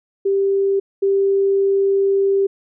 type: tone pair in turn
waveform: sine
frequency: 393.1 / 393.1 Hz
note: G4 / G4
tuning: +5 / +5 cents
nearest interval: unison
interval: 0 cents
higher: neither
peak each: -14 / -13 dBFS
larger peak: second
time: 0.25-0.8 / 1.02-2.47 s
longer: second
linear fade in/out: 10 ms
effects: none